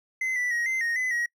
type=tone with pitch steps; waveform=triangle; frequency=2052 / 1973 / 1891 / 2071 / 1863 / 2017 / 1899 Hz; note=C7 / B6 / A#6 / C7 / A#6 / B6 / A#6; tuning=-34 / -2 / +24 / -18 / -2 / +36 / +32 cents; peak=-23 dBFS; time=0.21-1.26 s; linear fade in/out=5 ms; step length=150 ms; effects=noise-tail reverb RT60 0.1 s tail -25 dB re dry